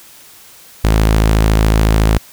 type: tone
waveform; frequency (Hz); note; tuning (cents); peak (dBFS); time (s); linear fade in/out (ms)
sawtooth; 53.9; A1; -35; -5; 0.84-2.18; 5
effects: white hiss -41 dBFS RMS until 2.32 s